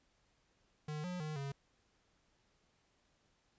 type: tone with pitch steps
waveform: square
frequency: 151.7 / 180 / 153.7 / 138.9 Hz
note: D#3 / F#3 / D#3 / C#3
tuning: -44 / -47 / -21 / +4 cents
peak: -40 dBFS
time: 0.88-1.52 s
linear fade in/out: 5 ms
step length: 160 ms
effects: pink hiss -75 dBFS RMS until 3.58 s + resampled to 16000 Hz